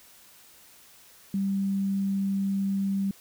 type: tone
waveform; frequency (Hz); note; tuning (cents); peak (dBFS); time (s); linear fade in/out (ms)
sine; 196; G3; 0; -24; 1.34-3.11; 2
effects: white hiss -54 dBFS RMS until 3.2 s